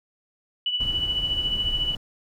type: tone with tremolo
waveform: sine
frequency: 2960 Hz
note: F#7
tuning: in tune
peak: -20 dBFS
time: 0.66-1.95 s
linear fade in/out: 2 ms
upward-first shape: triangle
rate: 14 Hz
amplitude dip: 65%
type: noise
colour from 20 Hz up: brown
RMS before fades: -33 dBFS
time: 0.8-1.97 s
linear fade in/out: 5 ms
effects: none